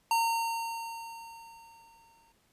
square tone with exponential decay, 917 Hz, A#5, 29 cents flat, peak -24 dBFS, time 0.11-2.32 s, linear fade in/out 2 ms, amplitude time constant 480 ms, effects pink hiss -69 dBFS RMS until 2.52 s + resampled to 32000 Hz

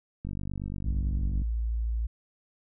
click train, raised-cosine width 5 ms, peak -23 dBFS, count 58, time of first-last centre 0.25-1.418 s, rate 48.8 Hz
sine tone with pitch glide, 60.3 to 56.59 Hz, B1 to A1, -41 to +49 cents, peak -26 dBFS, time 0.85-2.07 s, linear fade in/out 10 ms, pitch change -110 cents, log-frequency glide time 1.17-1.3 s
effects none

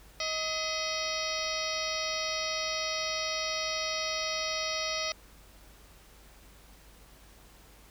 harmonic tone with a mistuned harmonic, 632 Hz, D#5, 27 cents sharp, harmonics 1 / 2 / 3 / 4 / 5 / 6 / 7 / 8 / 9, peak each -37 / -39 / -39 / -40 / -41 / -41 / -39 / -38 / -39 dBFS, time 0.2-5.12 s, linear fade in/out 2 ms, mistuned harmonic 3, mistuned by +120 cents, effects added 50 Hz sine -56 dBFS peak until 7.9 s + pink hiss -57 dBFS RMS until 7.9 s

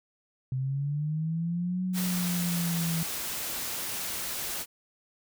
sine linear two-way sweep, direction up then down, 128.1 to 185 to 164.3 Hz, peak -27 dBFS, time 0.52-3.03 s, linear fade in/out 2 ms, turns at 1.84 s
white noise, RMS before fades -34 dBFS, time 1.93-4.66 s, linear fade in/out 50 ms
effects none

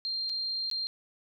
sine tone with dropouts, 4186 Hz, C8, in tune, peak -30 dBFS, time 0.05-0.87 s, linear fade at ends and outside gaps 0 ms, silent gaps 0.293-0.297 / 0.7-0.713 s, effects none

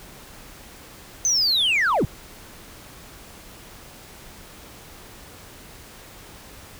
sine linear sweep, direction down, 6272 to 76.8 Hz, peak -15 dBFS, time 1.25-2.05 s, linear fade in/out 0 ms, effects tanh soft clip ceiling -16 dBFS + pink hiss -44 dBFS RMS until 6.79 s

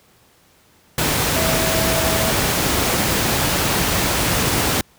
sine tone in noise, 650 Hz, E5, 24 cents flat, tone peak -23 dBFS, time 1.36-2.31 s, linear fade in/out 2 ms, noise pink, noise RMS -18 dBFS, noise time 0.98-4.81 s, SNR -8 dB, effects pink hiss -54 dBFS RMS until 4.98 s + high-pass 60 Hz 12 dB/octave

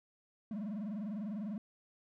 triangle tone with vibrato, 207.7 Hz, G#3, in tune, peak -35 dBFS, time 0.51-1.58 s, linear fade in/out 2 ms, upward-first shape sine, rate 20 Hz, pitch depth 170 cents each way, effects none

